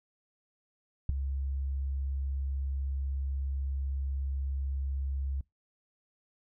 sine tone with ADSR envelope, 68.1 Hz, C#2, 30 cents flat, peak -16 dBFS, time 1.09-5.41 s, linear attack 4 ms, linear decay 5 ms, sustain -14 dB, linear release 3 ms, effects noise-tail reverb RT60 0.2 s tail -25 dB re dry + tanh soft clip ceiling -18 dBFS

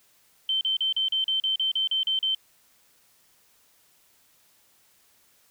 sine tone bursts, 3100 Hz, G7, 20 cents flat, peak -22 dBFS, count 12, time 0.49-2.348 s, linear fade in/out 2 ms, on 120 ms, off 38 ms, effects white hiss -62 dBFS RMS until 5.5 s

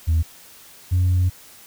sine tone pair in turn, 80.9 / 90.49 Hz, E2 / F#2, -32 / -38 cents, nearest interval major second, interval 194 cents, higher second, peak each -13 dBFS, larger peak neither, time 0.07-0.23 / 0.91-1.3 s, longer second, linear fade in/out 20 ms, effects tanh soft clip ceiling -13 dBFS + white hiss -46 dBFS RMS until 1.66 s

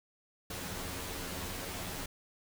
pink noise with comb filter, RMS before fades -40 dBFS, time 0.5-2.06 s, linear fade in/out 5 ms, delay 11 ms, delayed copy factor +0.75, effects none

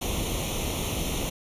pink noise with comb filter, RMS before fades -29 dBFS, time 0.01-1.3 s, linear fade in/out 10 ms, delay 0.31 ms, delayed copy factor +0.8, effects resampled to 32000 Hz

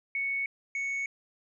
sine / triangle tone pair in turn, 2217 / 2217 Hz, C#7 / C#7, 0 / 0 cents, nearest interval unison, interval 0 cents, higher neither, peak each -28 dBFS, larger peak neither, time 0.15-0.46 / 0.75-1.06 s, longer neither, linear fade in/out 2 ms, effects resampled to 22050 Hz

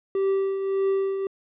triangle tone with tremolo, 389 Hz, G4, 13 cents flat, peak -17 dBFS, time 0.15-1.27 s, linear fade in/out 2 ms, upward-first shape triangle, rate 1.7 Hz, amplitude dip 55%, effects resampled to 8000 Hz

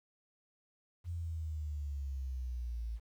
sine exponential sweep, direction down, 87.31 to 55 Hz, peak -36 dBFS, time 1.04-3 s, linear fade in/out 50 ms, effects 11-bit

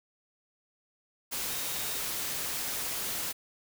sine tone in noise, 3729 Hz, A#7, in tune, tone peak -45 dBFS, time 1.49-1.99 s, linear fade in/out 20 ms, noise white, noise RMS -34 dBFS, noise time 1.31-3.33 s, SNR -14 dB, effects none

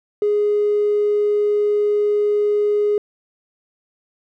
triangle tone, 415.3 Hz, G#4, in tune, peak -11 dBFS, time 0.22-2.98 s, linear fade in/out 2 ms, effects tanh soft clip ceiling -12 dBFS

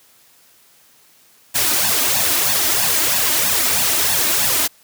white noise with flanger, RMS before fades -17 dBFS, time 1.54-4.68 s, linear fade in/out 20 ms, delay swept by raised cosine 1.1 to 3.3 ms, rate 3.1 Hz, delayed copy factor +0.75, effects white hiss -52 dBFS RMS until 4.83 s + high-pass 80 Hz 12 dB/octave

